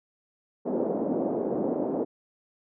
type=band-pass noise; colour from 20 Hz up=pink; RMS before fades=-28 dBFS; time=0.65-2.05 s; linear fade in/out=20 ms; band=230 to 610 Hz; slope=24 dB/octave; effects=none